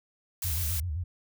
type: noise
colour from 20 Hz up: blue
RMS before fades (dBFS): -33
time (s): 0.42-0.8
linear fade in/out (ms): 2
type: tone with vibrato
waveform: sine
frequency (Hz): 82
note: E2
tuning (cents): -9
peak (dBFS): -29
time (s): 0.44-1.04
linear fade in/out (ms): 10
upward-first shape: square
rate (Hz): 7.7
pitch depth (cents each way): 160
effects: none